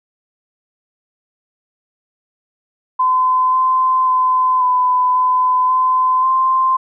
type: tone with pitch steps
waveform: sine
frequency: 1022 / 1032 / 1022 / 1004 / 1012 / 1024 / 1044 Hz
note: C6 / C6 / C6 / B5 / B5 / C6 / C6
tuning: -41 / -24 / -41 / +28 / +42 / -38 / -4 cents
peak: -11 dBFS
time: 2.99-6.77 s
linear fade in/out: 10 ms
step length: 540 ms
effects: none